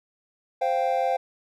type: chord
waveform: triangle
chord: C suspended fourth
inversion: none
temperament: equal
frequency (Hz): 523.3 / 698.5 / 784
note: C5 / F5 / G5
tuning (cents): 0 / 0 / 0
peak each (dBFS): -24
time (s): 0.61-1.17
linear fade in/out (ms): 10
effects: none